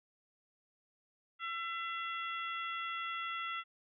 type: harmonic tone with a mistuned harmonic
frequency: 672 Hz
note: E5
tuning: 33 cents sharp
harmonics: 2 / 3 / 4 / 5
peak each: -39 / -43 / -45 / -47 dBFS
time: 1.39-3.64 s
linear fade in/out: 50 ms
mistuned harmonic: 4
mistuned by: +22 cents
effects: none